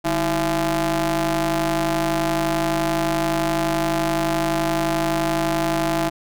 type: ring-modulated tone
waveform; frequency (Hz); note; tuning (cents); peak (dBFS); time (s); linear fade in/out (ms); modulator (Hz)
sawtooth; 174.61; F3; 0; -12; 0.04-6.1; 20; 498
effects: none